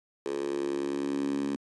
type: tone with high-pass filter sweep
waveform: 10% pulse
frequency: 70 Hz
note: C#2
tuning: 18 cents sharp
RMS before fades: -31 dBFS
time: 0.26-1.56 s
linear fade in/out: 0 ms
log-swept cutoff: 400 to 250 Hz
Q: 5.2
effects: resampled to 22050 Hz